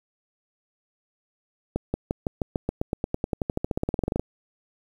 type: accelerating click train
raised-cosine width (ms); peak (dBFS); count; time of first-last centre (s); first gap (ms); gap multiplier
2; -11; 28; 1.76-4.196; 180; 0.94
effects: 8-bit